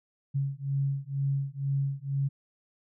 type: beating tone pair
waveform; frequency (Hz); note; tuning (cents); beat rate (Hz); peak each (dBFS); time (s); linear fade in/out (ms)
sine; 137.3 / 139.4; C#3 / C#3; -16 / +10; 2.1; -30; 0.34-2.29; 20
effects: none